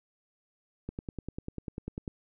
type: click train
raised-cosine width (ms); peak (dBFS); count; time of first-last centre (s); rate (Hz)
3; -23; 13; 0.89-2.078; 10.1
effects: none